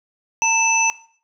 sine tone cluster, 907 / 2637 / 6000 Hz, A#5 / E7 / F#8, -48 / 0 / +23 cents, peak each -19 dBFS, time 0.42-0.9 s, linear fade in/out 0 ms, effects noise-tail reverb RT60 0.5 s tail -18 dB re dry

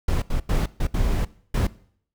brown noise bursts at uneven times, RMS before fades -21 dBFS, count 6, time 0.08-0.22 / 0.3-0.4 / 0.49-0.66 / 0.8-0.87 / 0.94-1.25 / 1.54-1.67 s, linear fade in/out 5 ms, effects noise-tail reverb RT60 0.6 s tail -20 dB re dry

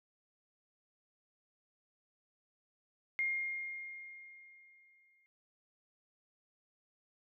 sine tone with exponential decay, 2127 Hz, C7, 28 cents sharp, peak -30 dBFS, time 3.19-5.26 s, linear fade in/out 0 ms, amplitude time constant 450 ms, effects none

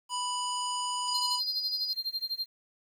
harmonic tone, 987.8 Hz, B5, in tune, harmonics 1 / 3 / 5 / 7 / 9, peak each -32 / -37 / -39 / -40 / -42 dBFS, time 0.09-1.41 s, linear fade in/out 50 ms
sine tone, 4908 Hz, D#8, 25 cents flat, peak -32 dBFS, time 1.08-1.93 s, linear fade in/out 0 ms
triangle tone with tremolo, 4186 Hz, C8, in tune, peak -27 dBFS, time 1.14-2.46 s, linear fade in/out 5 ms, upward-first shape sine, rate 12 Hz, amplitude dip 95%
effects 10-bit

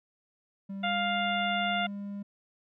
triangle tone with pitch glide, 196 to 201.4 Hz, G3 to G3, 0 to +47 cents, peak -33 dBFS, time 0.69-2.23 s, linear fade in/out 10 ms, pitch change +47 cents, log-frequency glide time 0.8-0.92 s
harmonic tone, 701 Hz, F5, 6 cents sharp, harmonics 1 / 2 / 3 / 4 / 5, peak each -30 / -33 / -35 / -36 / -37 dBFS, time 0.83-1.87 s, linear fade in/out 10 ms
effects none

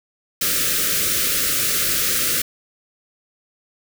white band-stop noise, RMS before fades -20 dBFS, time 0.41-2.42 s, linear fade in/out 5 ms, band 600 to 1200 Hz, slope 96 dB/octave, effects none

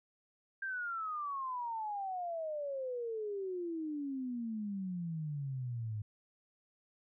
sine exponential sweep, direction down, 1600 to 103.83 Hz, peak -36 dBFS, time 0.62-6.02 s, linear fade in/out 5 ms, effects none

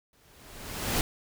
pink noise with exponential growth, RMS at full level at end -25 dBFS, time 0.13-1.01 s, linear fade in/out 1 ms, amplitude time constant 190 ms, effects none

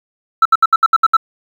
sine tone bursts, 1326 Hz, E6, 10 cents sharp, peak -3 dBFS, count 8, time 0.42-1.168 s, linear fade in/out 5 ms, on 34 ms, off 68 ms, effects tanh soft clip ceiling -4 dBFS + 7-bit

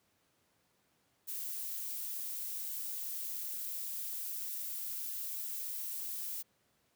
violet noise, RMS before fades -40 dBFS, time 1.27-6.43 s, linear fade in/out 20 ms, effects pink hiss -74 dBFS RMS until 6.95 s + high-pass 100 Hz 12 dB/octave

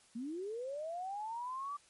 sine linear sweep, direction up, 220 to 1174.7 Hz, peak -38 dBFS, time 0.15-1.77 s, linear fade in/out 10 ms, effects white hiss -65 dBFS RMS until 1.89 s + MP3 48 kbps

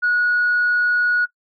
sine tone, 1457 Hz, F#6, 27 cents flat, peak -14 dBFS, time 0.02-1.26 s, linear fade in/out 20 ms, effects noise-tail reverb RT60 0.1 s tail -19 dB re dry + tanh soft clip ceiling -11 dBFS

